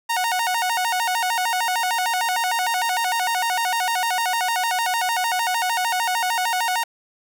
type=tone with vibrato; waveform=sawtooth; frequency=825 Hz; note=G#5; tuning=12 cents flat; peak=-16 dBFS; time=0.09-6.84 s; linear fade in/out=10 ms; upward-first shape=square; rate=6.6 Hz; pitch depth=200 cents each way; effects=none